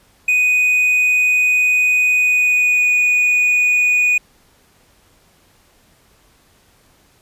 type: tone with pitch glide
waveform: triangle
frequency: 2489 to 2469 Hz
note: D#7 to D#7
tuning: 0 to -14 cents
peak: -10 dBFS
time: 0.28-4.18 s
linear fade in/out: 5 ms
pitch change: -14 cents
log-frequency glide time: 2.13-2.91 s
effects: pink hiss -54 dBFS RMS until 7.21 s + resampled to 32000 Hz